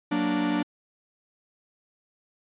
45% pulse chord, Gb augmented, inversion none, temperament equal, 185 / 233.1 / 293.7 Hz, Gb3 / Bb3 / D4, 0 / 0 / 0 cents, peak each -31 / -30 / -25 dBFS, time 0.11-0.63 s, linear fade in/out 10 ms, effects resampled to 8000 Hz

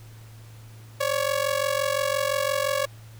sawtooth ring-modulated tone, 559 Hz, C#5, 14 cents sharp, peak -16 dBFS, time 1-2.86 s, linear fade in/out 10 ms, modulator 22.9 Hz, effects added 111 Hz sine -43 dBFS peak until 3.19 s + pink hiss -53 dBFS RMS until 3.19 s

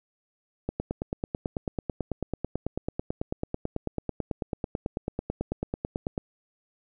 click train, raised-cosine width 2 ms, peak -15 dBFS, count 51, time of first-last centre 0.69-6.178 s, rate 9.11 Hz, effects none

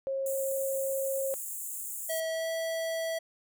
sine tone, 540 Hz, C#5, 45 cents flat, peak -29 dBFS, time 0.07-1.34 s, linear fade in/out 0 ms
pink high-pass noise, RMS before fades -38 dBFS, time 0.26-2.2 s, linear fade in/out 2 ms, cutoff 6900 Hz, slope 96 dB/octave
square tone with pitch glide, 647 to 654.1 Hz, E5 to E5, -32 to -14 cents, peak -31 dBFS, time 2.09-3.19 s, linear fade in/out 10 ms, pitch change +18 cents, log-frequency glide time 2.28-2.5 s
effects none

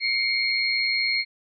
sine tone cluster, 2137 / 2257 / 4266 Hz, C7 / C#7 / C8, +36 / +31 / +33 cents, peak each -25 / -27 / -25 dBFS, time 0-1.25 s, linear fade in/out 50 ms, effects none

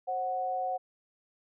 sine tone pair together, 531.3 / 740 Hz, C5 / F#5, +26 / 0 cents, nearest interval tritone, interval 574 cents, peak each -36 / -30 dBFS, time 0.07-0.78 s, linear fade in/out 20 ms, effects none

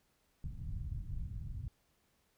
pink low-pass noise, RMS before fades -41 dBFS, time 0.44-1.68 s, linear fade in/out 2 ms, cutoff 140 Hz, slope 24 dB/octave, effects pink hiss -75 dBFS RMS until 2.37 s

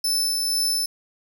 sawtooth tone with tremolo, 5274 Hz, E8, in tune, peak -17 dBFS, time 0.04-0.86 s, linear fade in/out 5 ms, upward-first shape sine, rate 2.1 Hz, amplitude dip 25%, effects none

